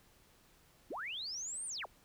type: linear two-way sweep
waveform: sine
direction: up then down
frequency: 185 to 9190 to 262.8 Hz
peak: -39 dBFS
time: 0.9-1.86 s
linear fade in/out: 10 ms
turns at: 1.66 s
effects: pink hiss -66 dBFS RMS until 2.04 s